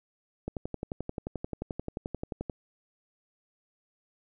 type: click train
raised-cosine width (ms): 2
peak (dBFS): -20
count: 24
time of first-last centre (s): 0.48-2.498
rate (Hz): 11.4
effects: none